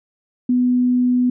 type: tone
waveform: sine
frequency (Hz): 248.4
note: B3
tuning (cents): +10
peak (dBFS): -13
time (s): 0.49-1.3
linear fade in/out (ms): 5
effects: none